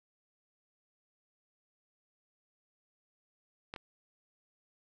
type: clicks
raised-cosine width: 0.3 ms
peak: -24 / -26 dBFS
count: 2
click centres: 3.739 / 3.762 s
effects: none